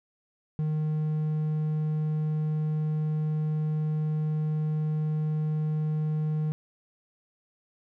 triangle tone, 154 Hz, D#3, 17 cents flat, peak -23 dBFS, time 0.59-6.52 s, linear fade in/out 0 ms, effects none

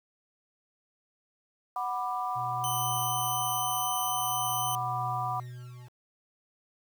sine chord, B minor, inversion second, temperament just, 740.8 / 987.8 / 1185.3 Hz, F#5 / B5 / D6, +2 / 0 / +16 cents, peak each -33 / -34 / -34 dBFS, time 1.76-5.4 s, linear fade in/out 2 ms
triangle tone with tremolo, 123.47 Hz, B2, in tune, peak -33 dBFS, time 2.35-5.89 s, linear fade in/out 20 ms, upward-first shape triangle, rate 0.46 Hz, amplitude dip 95%
5% pulse tone, 3038 Hz, F#7, 45 cents sharp, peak -23 dBFS, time 2.64-4.75 s, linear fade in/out 0 ms
effects 9-bit

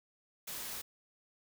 white noise, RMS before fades -42 dBFS, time 0.47-0.82 s, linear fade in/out 10 ms, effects none

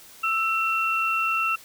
sine tone pair together, 1318.5 / 2717 Hz, E6 / F7, 0 / -48 cents, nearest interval octave + minor second, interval 1252 cents, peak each -24 / -24 dBFS, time 0.23-1.56 s, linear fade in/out 10 ms, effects white hiss -48 dBFS RMS until 1.64 s

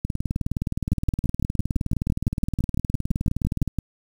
two click trains, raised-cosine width 5 ms, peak -12 / -10 dBFS, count 71 / 18, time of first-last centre 0.05-3.677 / 0.92-3.787 s, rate 19.3 / 5.93 Hz, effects 7-bit

